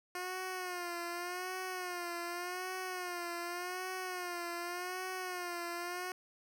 10% pulse tone with vibrato, 358 Hz, F4, 43 cents sharp, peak -30 dBFS, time 0.15-6.12 s, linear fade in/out 2 ms, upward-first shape sine, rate 0.86 Hz, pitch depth 69 cents each way, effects none

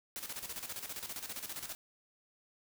white noise with tremolo, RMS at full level -41 dBFS, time 0.16-1.75 s, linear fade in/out 0 ms, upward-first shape square, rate 15 Hz, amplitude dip 65%, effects none

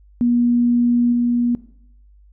sine tone with level steps, 240.3 Hz, B3, 47 cents flat, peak -13 / -15 dBFS, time 0.21-1.55 s, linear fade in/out 0 ms, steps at 1.12 s, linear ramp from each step 10 ms, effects noise-tail reverb RT60 0.7 s tail -18 dB re dry + added 50 Hz sine -46 dBFS peak until 2.32 s

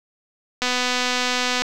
click train, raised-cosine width 0.2 ms, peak -5 dBFS, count 250, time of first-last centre 0.62-1.62 s, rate 249 Hz, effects none

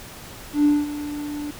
triangle tone with ADSR envelope, 293.7 Hz, D4, in tune, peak -9 dBFS, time 0.53-1.51 s, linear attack 120 ms, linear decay 210 ms, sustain -16 dB, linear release 6 ms, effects tanh soft clip ceiling -10 dBFS + pink hiss -40 dBFS RMS until 1.59 s

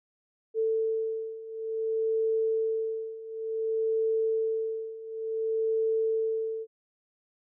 sine beating tone pair, 444.2 / 444.76 Hz, A4 / A4, +16 / +19 cents, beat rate 0.56 Hz, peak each -31 / -28 dBFS, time 0.54-6.67 s, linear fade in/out 50 ms, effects none

